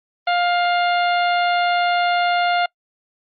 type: harmonic tone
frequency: 704 Hz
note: F5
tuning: 14 cents sharp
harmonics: 1 / 2 / 3 / 4 / 5 / 6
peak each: -17 / -23 / -27 / -29 / -31 / -33 dBFS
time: 0.27-2.66 s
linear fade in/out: 5 ms
effects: noise-tail reverb RT60 0.1 s tail -26 dB re dry + Opus 32 kbps